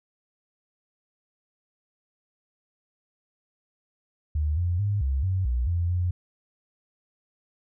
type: tone with pitch steps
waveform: sine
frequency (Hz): 75.7 / 87.7 / 102.2 / 67.3 / 93.9 / 60.9 / 86.1 / 89.1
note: D#2 / F2 / G#2 / C2 / F#2 / B1 / F2 / F2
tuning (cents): -47 / +8 / -27 / +49 / +26 / -24 / -24 / +35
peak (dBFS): -22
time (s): 4.35-6.11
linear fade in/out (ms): 5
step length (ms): 220
effects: none